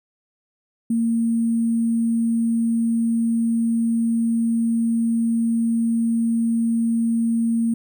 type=tone with sample-and-hold; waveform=sine; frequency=230 Hz; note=A#3; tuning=23 cents flat; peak=-17 dBFS; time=0.9-7.74 s; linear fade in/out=5 ms; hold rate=8820 Hz; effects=none